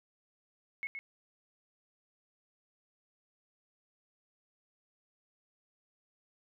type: tone with echo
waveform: sine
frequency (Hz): 2187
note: C#7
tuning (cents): -24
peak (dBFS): -34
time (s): 0.83-0.87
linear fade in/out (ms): 0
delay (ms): 120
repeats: 1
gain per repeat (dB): -5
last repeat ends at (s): 0.99
effects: none